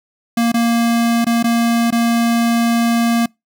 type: tone with dropouts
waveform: square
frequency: 233.1 Hz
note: A#3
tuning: in tune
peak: -13 dBFS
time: 0.37-3.26 s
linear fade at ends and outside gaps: 5 ms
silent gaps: 0.519-0.541 / 1.246-1.266 / 1.428-1.441 / 1.906-1.924 s
effects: noise-tail reverb RT60 0.2 s tail -26 dB re dry